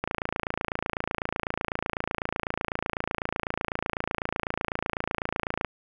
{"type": "click train", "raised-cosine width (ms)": 0.5, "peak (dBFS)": -12, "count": 158, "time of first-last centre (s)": [0.04, 5.647], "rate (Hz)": 28, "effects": []}